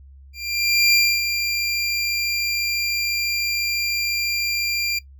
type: tone with ADSR envelope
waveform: 25% pulse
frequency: 2382 Hz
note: D7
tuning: 24 cents sharp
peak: -9 dBFS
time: 0.33-4.99 s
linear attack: 600 ms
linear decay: 280 ms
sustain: -8 dB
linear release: 7 ms
effects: noise-tail reverb RT60 0.1 s tail -19 dB re dry + added 68 Hz sine -42 dBFS peak until 5.19 s